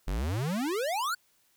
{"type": "exponential sweep", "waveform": "square", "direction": "up", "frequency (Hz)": [41.2, 1525], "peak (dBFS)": -29, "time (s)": [0.07, 1.15], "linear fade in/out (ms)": 10, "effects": ["white hiss -68 dBFS RMS until 1.56 s"]}